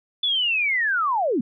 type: linear sweep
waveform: sine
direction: down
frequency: 3496 to 202 Hz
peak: -19 dBFS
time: 0.23-1.41 s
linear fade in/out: 5 ms
effects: none